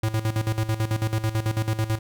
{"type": "tone with tremolo", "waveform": "square", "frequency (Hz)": 110, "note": "A2", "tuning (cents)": 0, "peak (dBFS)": -21, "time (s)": [0.03, 1.99], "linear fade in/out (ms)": 5, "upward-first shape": "square", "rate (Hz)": 9.1, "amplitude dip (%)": 75, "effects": []}